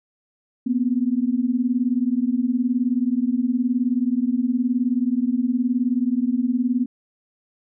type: beating tone pair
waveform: sine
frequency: 238.2 / 257.2 Hz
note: A#3 / C4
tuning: +38 / -30 cents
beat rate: 19 Hz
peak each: -21 dBFS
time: 0.66-6.86 s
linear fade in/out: 10 ms
effects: none